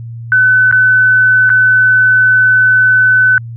sine tone with dropouts, 1509 Hz, F#6, 34 cents sharp, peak -5 dBFS, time 0.32-3.38 s, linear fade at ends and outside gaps 1 ms, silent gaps 0.713-0.725 / 1.494-1.501 s, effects added 116 Hz sine -23 dBFS peak until 3.56 s

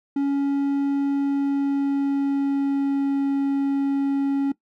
triangle tone with pitch glide, 279.5 to 276.9 Hz, C#4 to C#4, +14 to -2 cents, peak -17 dBFS, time 0.16-4.52 s, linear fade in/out 5 ms, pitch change -16 cents, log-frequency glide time 1.15-3.28 s, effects noise-tail reverb RT60 0.1 s tail -19 dB re dry

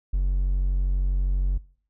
triangle tone, 46.25 Hz, F#1, in tune, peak -17 dBFS, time 0.13-1.58 s, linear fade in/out 10 ms, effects noise-tail reverb RT60 0.5 s tail -22 dB re dry + tanh soft clip ceiling -13 dBFS

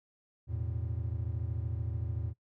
triangle chord, E suspended fourth, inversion none, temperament equal, 82.41 / 110 / 123.47 Hz, E2 / A2 / B2, 0 / 0 / 0 cents, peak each -34 / -34 / -40 dBFS, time 0.47-2.34 s, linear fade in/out 50 ms, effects noise-tail reverb RT60 0.1 s tail -20 dB re dry

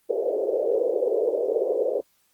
pink band-pass noise, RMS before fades -24 dBFS, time 0.09-2.01 s, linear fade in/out 10 ms, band 420 to 550 Hz, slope 48 dB/octave, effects white hiss -66 dBFS RMS until 2.33 s + Opus 24 kbps

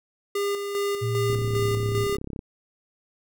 square tone with tremolo, 403.4 Hz, G4, 50 cents sharp, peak -24 dBFS, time 0.35-2.17 s, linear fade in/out 5 ms, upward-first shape square, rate 2.5 Hz, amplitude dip 45%
sine tone with pitch glide, 115 to 110.7 Hz, A#2 to A2, -23 to +11 cents, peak -24 dBFS, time 1.01-2.06 s, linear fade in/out 20 ms, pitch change -66 cents, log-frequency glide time 1.32-1.64 s
click train, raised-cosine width 3 ms, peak -21 dBFS, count 38, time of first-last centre 1.3-2.391 s, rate 33.9 Hz
effects none

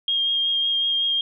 sine tone with vibrato, 3232 Hz, G#7, 48 cents flat, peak -19 dBFS, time 0.08-1.21 s, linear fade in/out 2 ms, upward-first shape triangle, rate 5.4 Hz, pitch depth 17 cents each way, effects none

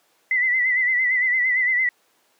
sine tone with vibrato, 2007 Hz, B6, 27 cents sharp, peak -17 dBFS, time 0.31-1.89 s, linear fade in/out 2 ms, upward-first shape sine, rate 8.8 Hz, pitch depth 60 cents each way, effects pink hiss -62 dBFS RMS until 2.39 s + high-pass 400 Hz 12 dB/octave

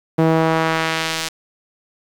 sawtooth tone with band-pass filter sweep, 161.4 Hz, E3, 36 cents flat, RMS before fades -18 dBFS, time 0.18-1.29 s, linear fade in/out 10 ms, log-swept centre 400 to 5700 Hz, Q 0.74, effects 7-bit

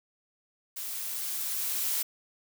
blue noise with level ramp, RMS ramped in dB -37 to -29 dBFS, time 0.76-2.03 s, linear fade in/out 10 ms, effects none

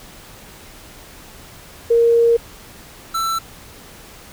sine / square tone pair in turn, 466.2 / 1333.5 Hz, A#4 / E6, 0 / +20 cents, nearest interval octave + tritone, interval 1820 cents, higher second, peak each -10 / -19 dBFS, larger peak first, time 1.9-2.37 / 3.14-3.39 s, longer first, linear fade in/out 10 ms, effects pink hiss -41 dBFS RMS until 4.32 s

